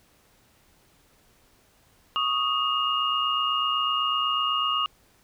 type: tone cluster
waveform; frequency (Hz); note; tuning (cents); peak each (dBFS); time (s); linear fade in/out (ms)
sine; 1117 / 1245 / 2845; C#6 / D#6 / F7; +13 / +1 / +31; -29 / -26 / -26; 2.16-4.86; 0
effects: pink hiss -61 dBFS RMS until 5.23 s